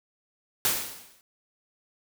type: noise with exponential decay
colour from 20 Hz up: white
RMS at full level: -22 dBFS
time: 0.65-1.21 s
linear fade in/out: 1 ms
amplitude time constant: 120 ms
effects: none